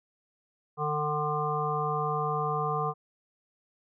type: harmonic tone with a mistuned harmonic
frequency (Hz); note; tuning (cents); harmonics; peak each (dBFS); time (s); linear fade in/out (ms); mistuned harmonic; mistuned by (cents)
150; D3; +37; 1 / 3 / 5 / 7 / 8; -33 / -33 / -33 / -33 / -33; 0.77-2.94; 50; 1; +16
effects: none